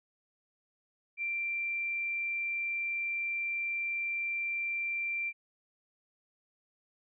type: tone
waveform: sine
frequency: 2359 Hz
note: D7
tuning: 7 cents sharp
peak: -31 dBFS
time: 1.17-5.33 s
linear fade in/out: 50 ms
effects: none